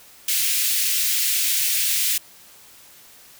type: high-pass noise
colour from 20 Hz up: white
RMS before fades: -21 dBFS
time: 0.28-2.18 s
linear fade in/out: 5 ms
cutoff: 2100 Hz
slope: 24 dB/octave
effects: white hiss -48 dBFS RMS until 3.39 s